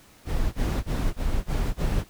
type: noise bursts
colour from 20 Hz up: brown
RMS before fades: -24 dBFS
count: 6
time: 0.25-2.045 s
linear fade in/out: 50 ms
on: 280 ms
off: 23 ms
effects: pink hiss -54 dBFS RMS until 2.09 s